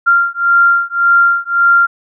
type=beating tone pair; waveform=sine; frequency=1387 / 1388.8 Hz; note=F6 / F6; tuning=-12 / -10 cents; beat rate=1.8 Hz; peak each=-11 dBFS; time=0.06-1.87 s; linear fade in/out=20 ms; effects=none